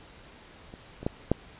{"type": "clicks", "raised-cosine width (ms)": 2, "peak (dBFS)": [-30, -25, -13, -8], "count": 4, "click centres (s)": [0.739, 1.03, 1.065, 1.316], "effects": ["pink hiss -51 dBFS RMS until 1.59 s", "resampled to 8000 Hz"]}